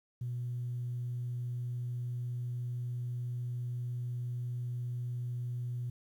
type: tone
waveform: sine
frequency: 122.1 Hz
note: B2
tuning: 19 cents flat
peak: -33 dBFS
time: 0.21-5.9 s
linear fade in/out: 5 ms
effects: tanh soft clip ceiling -30 dBFS + 11-bit